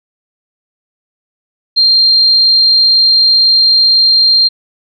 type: tone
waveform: sine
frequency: 4186 Hz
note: C8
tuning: in tune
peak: -5 dBFS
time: 1.76-4.49 s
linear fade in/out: 20 ms
effects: none